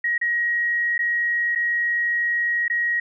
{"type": "tone with dropouts", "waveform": "sine", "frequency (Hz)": 1894, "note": "A#6", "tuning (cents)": 27, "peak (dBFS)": -19, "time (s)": [0.04, 3], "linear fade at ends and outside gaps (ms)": 5, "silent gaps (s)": [[0.18, 0.213], [0.98, 0.99], [1.551, 1.557], [2.681, 2.699]], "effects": []}